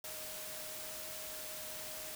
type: tone in noise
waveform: sine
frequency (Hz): 622.3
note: D#5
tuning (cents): 0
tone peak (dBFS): -52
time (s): 0.04-2.15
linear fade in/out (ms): 2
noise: white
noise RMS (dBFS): -45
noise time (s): 0.04-2.15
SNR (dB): -10
effects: none